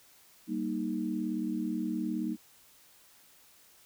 sine chord, Eb major, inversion first, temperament just, 194.45 / 233.3 / 311.1 Hz, G3 / Bb3 / Eb4, -14 / +2 / 0 cents, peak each -36 / -34 / -34 dBFS, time 0.47-2.37 s, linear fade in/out 50 ms, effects white hiss -60 dBFS RMS until 3.85 s

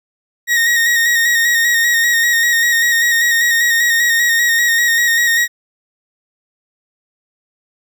40% pulse tone with vibrato, 1874 Hz, A#6, 9 cents sharp, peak -10 dBFS, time 0.47-5.48 s, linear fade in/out 50 ms, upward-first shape square, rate 5.1 Hz, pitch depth 28 cents each way, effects none

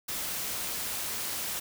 white noise, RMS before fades -34 dBFS, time 0.08-1.6 s, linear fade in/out 10 ms, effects none

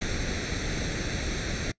pink noise with comb filter, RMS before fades -30 dBFS, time 0.01-1.72 s, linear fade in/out 10 ms, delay 0.5 ms, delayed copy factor +0.7, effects noise-tail reverb RT60 0.1 s tail -23 dB re dry + resampled to 16000 Hz

